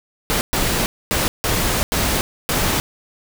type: noise bursts at uneven times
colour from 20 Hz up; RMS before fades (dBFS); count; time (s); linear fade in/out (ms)
pink; -19; 6; 0.3-0.41 / 0.53-0.86 / 1.11-1.28 / 1.44-1.83 / 1.92-2.21 / 2.49-2.8; 0
effects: none